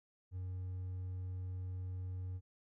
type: tone with hard clipping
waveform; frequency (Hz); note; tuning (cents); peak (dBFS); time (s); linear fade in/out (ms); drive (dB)
triangle; 92; F#2; -9; -40; 0.31-2.41; 50; 5
effects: none